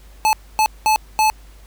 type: tone bursts at uneven times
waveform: square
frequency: 866 Hz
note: A5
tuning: 28 cents flat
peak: -13 dBFS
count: 4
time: 0.25-0.33 / 0.59-0.66 / 0.86-0.96 / 1.19-1.3 s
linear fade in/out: 0 ms
effects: added 50 Hz sine -41 dBFS peak until 1.66 s + pink hiss -51 dBFS RMS until 1.66 s